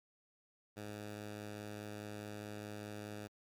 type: tone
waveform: 10% pulse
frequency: 104.8 Hz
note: G#2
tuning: 16 cents sharp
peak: -36 dBFS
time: 0.76-3.28 s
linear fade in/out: 20 ms
effects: MP3 96 kbps